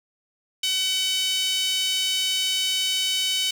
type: tone with high-pass filter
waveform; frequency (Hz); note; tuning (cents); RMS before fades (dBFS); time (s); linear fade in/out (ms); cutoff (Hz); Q
5% pulse; 754; F#5; +32; -24; 0.63-3.51; 5; 2900; 4.6
effects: 7-bit